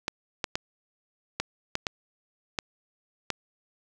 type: clicks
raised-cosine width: 0.2 ms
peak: -10 dBFS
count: 8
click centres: 0.081 / 0.442 / 0.555 / 1.4 / 1.754 / 1.868 / 2.588 / 3.303 s
effects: none